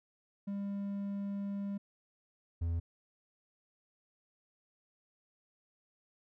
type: tone pair in turn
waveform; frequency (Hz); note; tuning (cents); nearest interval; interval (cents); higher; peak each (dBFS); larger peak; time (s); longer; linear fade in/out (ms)
triangle; 200 / 84.09; G3 / E2; +35 / +35; octave + minor third; 1500; first; -33 / -29; second; 0.47-1.78 / 2.61-2.8; first; 10
effects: none